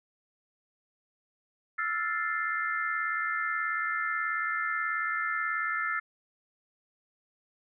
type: chord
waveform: sine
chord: F major seventh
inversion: third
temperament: equal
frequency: 1318.5 / 1396.9 / 1760 / 2093 Hz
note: E6 / F6 / A6 / C7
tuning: 0 / 0 / 0 / 0 cents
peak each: -33 / -35 / -32 / -36 dBFS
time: 1.78-6 s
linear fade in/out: 10 ms
effects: none